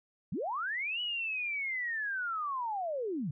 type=linear two-way sweep; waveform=sine; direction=up then down; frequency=125.5 to 2960 to 125.5 Hz; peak=-32 dBFS; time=0.32-3.31 s; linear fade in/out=5 ms; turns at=1.01 s; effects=none